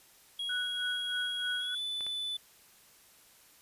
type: tone with pitch glide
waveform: triangle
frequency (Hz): 3300 to 3494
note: G#7 to A7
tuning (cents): -12 to -13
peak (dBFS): -32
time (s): 0.39-2.37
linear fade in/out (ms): 5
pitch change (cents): +99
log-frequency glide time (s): 1.59-1.81
type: tone with tremolo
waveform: sine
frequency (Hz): 1480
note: F#6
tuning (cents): 0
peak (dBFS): -32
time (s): 0.49-1.75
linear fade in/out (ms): 5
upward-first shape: sine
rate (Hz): 3.2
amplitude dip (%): 70
type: clicks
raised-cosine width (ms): 0.3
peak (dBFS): -30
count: 2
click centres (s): 2.008 / 2.066
effects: white hiss -60 dBFS RMS until 3.61 s + resampled to 32000 Hz